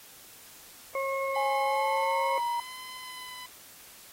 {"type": "harmonic tone", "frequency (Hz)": 542, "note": "C#5", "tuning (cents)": -39, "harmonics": [1, 2, 4], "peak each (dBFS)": [-30, -33, -36], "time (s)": [0.95, 2.38], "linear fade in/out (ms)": 2}
{"type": "tone with vibrato", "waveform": "15% pulse", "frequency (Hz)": 1012, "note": "B5", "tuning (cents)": 42, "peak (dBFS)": -35, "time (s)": [1.35, 3.46], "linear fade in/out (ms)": 2, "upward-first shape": "sine", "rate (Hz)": 0.84, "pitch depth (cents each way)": 14}
{"type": "tone with pitch glide", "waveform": "sine", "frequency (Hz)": [830.6, 948.6], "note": ["G#5", "A#5"], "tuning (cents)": [0, 30], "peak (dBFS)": -27, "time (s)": [1.36, 2.6], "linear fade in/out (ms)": 2, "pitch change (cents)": 230, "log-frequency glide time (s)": [1.64, 2.31]}
{"effects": ["white hiss -51 dBFS RMS until 4.12 s", "AAC 48 kbps"]}